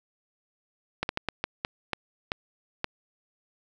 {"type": "slowing click train", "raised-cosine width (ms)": 0.3, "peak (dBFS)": -11, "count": 9, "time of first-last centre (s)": [1.03, 2.844], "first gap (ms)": 61, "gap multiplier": 1.36, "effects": []}